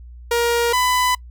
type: tone pair in turn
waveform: sawtooth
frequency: 471.8 / 999.7 Hz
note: A#4 / B5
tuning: +21 / +21 cents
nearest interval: octave + minor second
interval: 1300 cents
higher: second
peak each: -12 / -12 dBFS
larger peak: neither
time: 0.31-0.73 / 0.73-1.15 s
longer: neither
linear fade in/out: 5 ms
effects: noise-tail reverb RT60 0.1 s tail -25 dB re dry + added 60 Hz sine -36 dBFS peak until 1.3 s